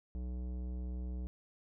sine tone with tanh clipping, 61.74 Hz, B1, in tune, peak -39 dBFS, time 0.15-1.27 s, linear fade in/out 0 ms, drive 15 dB, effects none

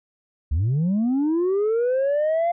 sine linear sweep, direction up, 65.41 to 698.5 Hz, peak -16 dBFS, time 0.51-2.52 s, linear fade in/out 10 ms, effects tanh soft clip ceiling -17 dBFS

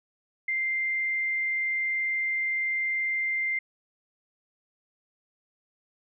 sine tone, 2093 Hz, C7, in tune, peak -25 dBFS, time 0.48-3.59 s, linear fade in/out 5 ms, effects none

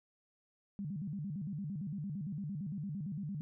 sine tone with vibrato, 172.5 Hz, F3, 21 cents flat, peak -37 dBFS, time 0.79-3.41 s, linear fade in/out 0 ms, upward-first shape square, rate 8.8 Hz, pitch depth 260 cents each way, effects none

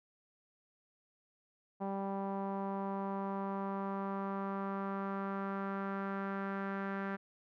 sawtooth tone with low-pass filter sweep, 196 Hz, G3, in tune, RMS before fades -38 dBFS, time 1.8-7.17 s, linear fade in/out 20 ms, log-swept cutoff 860 to 1600 Hz, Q 3, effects none

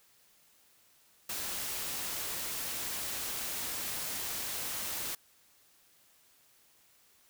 white noise, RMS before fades -37 dBFS, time 1.29-5.15 s, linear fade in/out 5 ms, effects white hiss -65 dBFS RMS until 7.29 s

